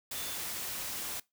sine tone in noise, 3520 Hz, A7, in tune, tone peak -45 dBFS, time 0.15-0.36 s, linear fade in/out 5 ms, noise white, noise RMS -38 dBFS, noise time 0.11-1.2 s, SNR -10 dB, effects noise-tail reverb RT60 0.2 s tail -22 dB re dry

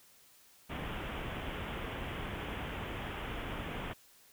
pink low-pass noise, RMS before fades -40 dBFS, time 0.69-3.94 s, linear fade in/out 20 ms, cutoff 3400 Hz, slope 96 dB/octave, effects white hiss -62 dBFS RMS until 4.32 s

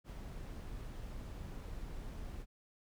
brown noise, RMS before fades -45 dBFS, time 0.04-2.46 s, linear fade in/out 50 ms, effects none

